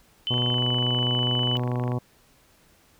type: tone with pitch glide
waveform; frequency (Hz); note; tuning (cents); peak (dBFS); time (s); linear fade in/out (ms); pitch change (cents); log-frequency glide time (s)
sine; 3041 to 2990; F#7 to F#7; +47 to +17; -24; 0.27-1.57; 0; -30; 0.52-0.6
type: harmonic tone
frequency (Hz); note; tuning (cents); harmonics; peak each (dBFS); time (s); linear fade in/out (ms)
123.47; B2; 0; 1 / 2 / 3 / 4 / 5 / 6 / 7 / 8 / 9; -25 / -31 / -35 / -37 / -39 / -41 / -42 / -43 / -44; 0.3-1.99; 10
type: click train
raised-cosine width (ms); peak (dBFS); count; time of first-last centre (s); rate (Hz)
0.5; -23; 40; 0.34-1.919; 24.7
effects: pink hiss -59 dBFS RMS until 2.99 s